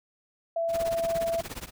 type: tone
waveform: sine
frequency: 667 Hz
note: E5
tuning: 20 cents sharp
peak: -25 dBFS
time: 0.56-1.41 s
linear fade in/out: 5 ms
type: noise with tremolo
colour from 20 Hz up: pink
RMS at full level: -35 dBFS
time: 0.68-1.71 s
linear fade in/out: 50 ms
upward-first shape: triangle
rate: 17 Hz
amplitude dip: 100%
effects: none